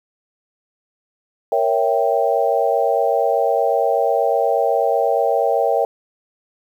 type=chord; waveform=sine; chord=A# diminished seventh; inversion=none; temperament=equal; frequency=466.2 / 554.4 / 659.3 / 784 Hz; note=A#4 / C#5 / E5 / G5; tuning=0 / 0 / 0 / 0 cents; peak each=-20 dBFS; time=1.52-5.85 s; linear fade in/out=2 ms; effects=8-bit